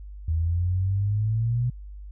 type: exponential sweep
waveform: sine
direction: up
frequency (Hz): 79 to 124.5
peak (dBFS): -21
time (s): 0.28-1.7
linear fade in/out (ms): 5
effects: added 50 Hz sine -37 dBFS peak until 2.11 s